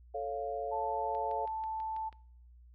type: chord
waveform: sine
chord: A augmented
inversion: none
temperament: equal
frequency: 440 / 554.4 / 698.5 Hz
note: A4 / C#5 / E#5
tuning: 0 / 0 / 0 cents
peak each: -39 / -39 / -37 dBFS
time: 0.14-1.46 s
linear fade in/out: 10 ms
type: tone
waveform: sine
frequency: 880 Hz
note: A5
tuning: in tune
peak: -34 dBFS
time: 0.71-2.1 s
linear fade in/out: 20 ms
type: click train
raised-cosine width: 0.3 ms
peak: -39 dBFS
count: 7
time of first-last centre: 1.15-2.127 s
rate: 6.14 Hz
effects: noise-tail reverb RT60 0.6 s tail -24 dB re dry + added 60 Hz sine -54 dBFS peak until 2.74 s